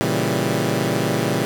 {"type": "chord", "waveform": "15% pulse", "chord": "A# diminished seventh", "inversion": "none", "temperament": "equal", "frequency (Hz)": [116.54, 138.59, 164.81, 196], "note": ["A#2", "C#3", "E3", "G3"], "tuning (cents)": [0, 0, 0, 0], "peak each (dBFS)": -18, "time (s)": [0.01, 1.45], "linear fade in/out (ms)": 0, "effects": []}